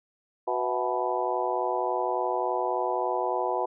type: harmonic tone with a mistuned harmonic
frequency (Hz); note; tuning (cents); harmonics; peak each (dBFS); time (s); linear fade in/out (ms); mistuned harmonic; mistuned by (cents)
123.47; B2; 0; 3 / 4 / 5 / 6 / 7 / 8; -32 / -32 / -32 / -32 / -32 / -32; 0.47-3.66; 10; 5; +88
effects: none